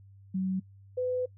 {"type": "tone pair in turn", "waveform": "sine", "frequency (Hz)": [188.4, 503], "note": ["F#3", "B4"], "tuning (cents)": [32, 32], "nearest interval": "octave + perfect fourth", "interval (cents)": 1700, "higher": "second", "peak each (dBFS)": -27, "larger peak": "neither", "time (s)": [[0.34, 0.6], [0.97, 1.26]], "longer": "second", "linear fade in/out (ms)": 10, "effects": ["noise-tail reverb RT60 0.1 s tail -23 dB re dry", "added 98 Hz sine -51 dBFS peak until 1.37 s"]}